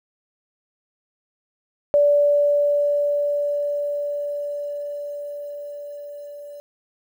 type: tone with level ramp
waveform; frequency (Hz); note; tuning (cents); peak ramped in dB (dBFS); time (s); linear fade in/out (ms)
sine; 580; D5; -22; -12 to -35; 1.94-6.6; 0
effects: 9-bit